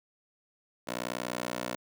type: tone with high-pass filter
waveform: 15% pulse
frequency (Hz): 60.6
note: B1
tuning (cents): -32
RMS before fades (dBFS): -36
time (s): 0.87-1.76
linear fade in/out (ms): 10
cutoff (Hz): 380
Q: 0.87
effects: none